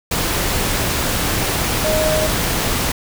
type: tone in noise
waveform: sine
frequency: 622.3 Hz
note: D#5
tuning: in tune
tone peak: -17 dBFS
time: 1.84-2.27 s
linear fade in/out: 5 ms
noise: pink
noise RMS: -19 dBFS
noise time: 0.11-2.92 s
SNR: -1 dB
effects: none